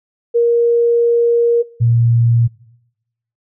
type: tone pair in turn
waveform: sine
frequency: 470.5 / 117.31 Hz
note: A#4 / A#2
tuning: +16 / +11 cents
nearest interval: 2 octaves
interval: 2405 cents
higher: first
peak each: -9 dBFS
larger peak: neither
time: 0.34-1.63 / 1.8-2.48 s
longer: first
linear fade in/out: 20 ms
effects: noise-tail reverb RT60 0.9 s tail -22 dB re dry